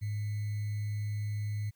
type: tone with sample-and-hold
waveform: sine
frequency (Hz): 104.7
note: G#2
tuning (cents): +15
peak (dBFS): -31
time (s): 0.01-1.71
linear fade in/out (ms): 20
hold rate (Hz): 2100
effects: white hiss -75 dBFS RMS until 1.75 s